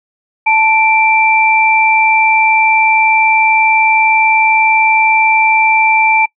sine tone pair together, 879.9 / 2349 Hz, A5 / D7, 0 / 0 cents, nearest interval octave + perfect fourth, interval 1700 cents, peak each -10 dBFS, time 0.46-6.26 s, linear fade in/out 10 ms, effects noise-tail reverb RT60 0.1 s tail -25 dB re dry

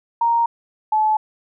sine tone pair in turn, 932.3 / 862.5 Hz, A#5 / A5, 0 / -35 cents, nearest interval minor second, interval 135 cents, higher first, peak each -14 dBFS, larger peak neither, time 0.21-0.46 / 0.92-1.17 s, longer neither, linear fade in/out 5 ms, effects none

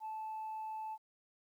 sine tone, 873 Hz, A5, 14 cents flat, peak -38 dBFS, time 0-0.98 s, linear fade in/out 50 ms, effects tanh soft clip ceiling -37 dBFS + 12-bit

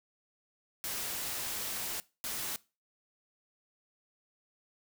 white noise bursts at uneven times, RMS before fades -37 dBFS, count 2, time 0.84-2 / 2.24-2.56 s, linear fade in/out 0 ms, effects noise-tail reverb RT60 0.3 s tail -21 dB re dry

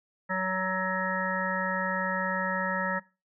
harmonic tone, 187.4 Hz, F#3, 22 cents sharp, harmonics 1 / 3 / 5 / 7 / 9 / 10, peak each -34 / -34 / -34 / -34 / -34 / -34 dBFS, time 0.29-3 s, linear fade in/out 20 ms, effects noise-tail reverb RT60 0.3 s tail -21 dB re dry

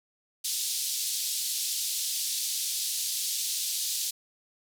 pink band-pass noise, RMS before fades -31 dBFS, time 0.44-4.11 s, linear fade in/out 10 ms, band 3800 to 14000 Hz, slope 24 dB/octave, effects none

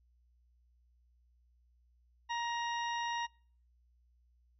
harmonic tone, 941 Hz, A#5, 16 cents sharp, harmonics 1 / 2 / 3 / 4 / 6, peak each -35 / -41 / -45 / -47 / -51 dBFS, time 2.29-3.27 s, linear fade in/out 20 ms, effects noise-tail reverb RT60 0.5 s tail -26 dB re dry + added 60 Hz sine -66 dBFS peak until 4.59 s

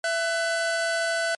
45% pulse tone pair together, 668.2 / 1500 Hz, E5 / F#6, +23 / +23 cents, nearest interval octave + major second, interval 1400 cents, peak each -26 dBFS, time 0.04-1.35 s, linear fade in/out 2 ms, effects MP3 48 kbps

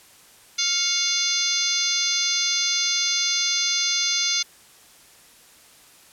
harmonic tone with a mistuned harmonic, 698 Hz, F5, 1 cent flat, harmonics 2 / 3 / 4 / 5 / 6 / 7 / 8 / 9, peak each -36 / -29 / -34 / -27 / -28 / -26 / -32 / -26 dBFS, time 0.58-4.43 s, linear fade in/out 10 ms, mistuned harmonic 3, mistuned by +82 cents, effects white hiss -51 dBFS RMS until 6.12 s + low-pass 12000 Hz 12 dB/octave

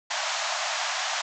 pink band-pass noise, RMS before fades -29 dBFS, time 0.1-1.22 s, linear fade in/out 10 ms, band 610 to 7400 Hz, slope 96 dB/octave, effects none

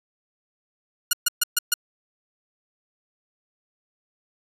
5% pulse tone bursts, 1431 Hz, F6, 42 cents sharp, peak -5 dBFS, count 5, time 1.11-1.74 s, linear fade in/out 5 ms, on 22 ms, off 130 ms, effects resampled to 32000 Hz

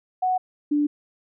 sine tone pair in turn, 740 / 293.7 Hz, F#5 / D4, 0 / 0 cents, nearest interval octave + major third, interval 1600 cents, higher first, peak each -19 / -18 dBFS, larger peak second, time 0.22-0.38 / 0.71-0.87 s, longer neither, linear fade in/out 10 ms, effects none

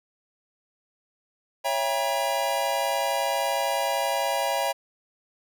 square chord, C# diminished seventh, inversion none, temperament just, 554.4 / 665.2 / 798.3 / 957.9 Hz, C#5 / E5 / G5 / Bb5, 0 / +16 / +31 / +47 cents, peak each -30 dBFS, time 1.64-4.73 s, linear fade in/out 20 ms, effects none

